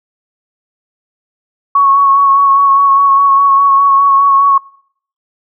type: tone with vibrato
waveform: sine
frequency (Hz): 1109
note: C#6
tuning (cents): 0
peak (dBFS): -5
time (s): 1.75-4.58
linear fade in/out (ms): 5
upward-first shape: sine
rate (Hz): 4.9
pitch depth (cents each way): 24
effects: noise-tail reverb RT60 0.6 s tail -23 dB re dry